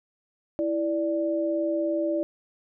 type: tone pair together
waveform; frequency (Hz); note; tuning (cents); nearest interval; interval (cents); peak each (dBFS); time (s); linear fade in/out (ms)
sine; 329.6 / 587.3; E4 / D5; 0 / 0; minor seventh; 1000; -26; 0.59-2.23; 0
effects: none

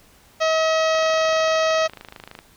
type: harmonic tone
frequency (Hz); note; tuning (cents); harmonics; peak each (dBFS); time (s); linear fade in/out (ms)
639; D#5; +46; 1 / 2 / 3 / 4 / 5 / 6 / 7 / 8 / 9 / 10; -18 / -24 / -28 / -30 / -32 / -34 / -35 / -36 / -37 / -38; 0.4-1.88; 20
type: click train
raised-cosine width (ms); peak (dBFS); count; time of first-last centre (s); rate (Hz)
0.3; -21; 39; 0.95-2.389; 26.4
effects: pink hiss -53 dBFS RMS until 2.56 s

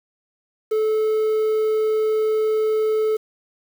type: tone with quantisation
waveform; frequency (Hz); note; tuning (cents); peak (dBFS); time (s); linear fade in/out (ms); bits
triangle; 434.3; A4; -23; -15; 0.71-3.17; 10; 7
effects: none

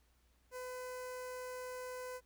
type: tone with notch filter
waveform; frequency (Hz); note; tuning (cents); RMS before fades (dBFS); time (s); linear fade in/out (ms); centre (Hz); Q
sawtooth; 504; B4; +35; -45; 0.51-2.21; 50; 3400; 1.2
effects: added 60 Hz sine -70 dBFS peak until 2.25 s + pink hiss -75 dBFS RMS until 2.25 s

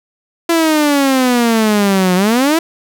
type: exponential two-way sweep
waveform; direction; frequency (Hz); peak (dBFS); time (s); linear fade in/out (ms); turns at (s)
sawtooth; down then up; 339.5 to 178.8 to 339.5; -6; 0.49-2.59; 5; 2.15
effects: none

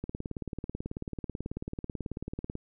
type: click train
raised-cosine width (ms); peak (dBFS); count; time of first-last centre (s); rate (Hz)
3; -22; 47; 0.04-2.554; 18.3
effects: none

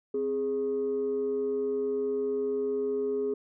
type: tone pair together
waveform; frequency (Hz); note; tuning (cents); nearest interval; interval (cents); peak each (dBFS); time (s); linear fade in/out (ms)
sine; 261.3 / 415.3; C4 / G#4; -2 / 0; minor sixth; 802; -34 / -26; 0.14-3.34; 5
effects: tanh soft clip ceiling -22 dBFS

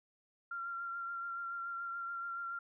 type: tone with vibrato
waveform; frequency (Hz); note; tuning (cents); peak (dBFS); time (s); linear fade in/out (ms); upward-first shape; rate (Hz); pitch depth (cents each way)
sine; 1378; F6; -24; -38; 0.51-2.59; 5; triangle; 7; 25
effects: none

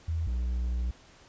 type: tone pair in turn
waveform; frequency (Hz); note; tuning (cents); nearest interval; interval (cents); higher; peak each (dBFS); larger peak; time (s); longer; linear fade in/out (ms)
sine / triangle; 81.4 / 60.77; E2 / B1; -21 / -27; perfect fourth; 506; first; -27 / -25; second; 0.08-0.27 / 0.27-0.91; second; 5
effects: pink hiss -56 dBFS RMS until 1.28 s + resampled to 16000 Hz

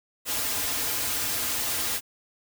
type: noise with comb filter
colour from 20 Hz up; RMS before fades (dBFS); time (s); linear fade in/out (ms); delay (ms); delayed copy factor
white; -28; 0.25-2.01; 50; 5.3; -0.8
effects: none

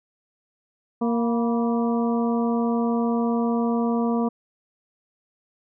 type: harmonic tone with a mistuned harmonic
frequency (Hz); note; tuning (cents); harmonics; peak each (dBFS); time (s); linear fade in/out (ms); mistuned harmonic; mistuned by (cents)
233.1; A#3; 0; 1 / 2 / 3 / 4 / 5; -21 / -27 / -31 / -33 / -35; 1.01-4.29; 10; 4; +66
effects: none

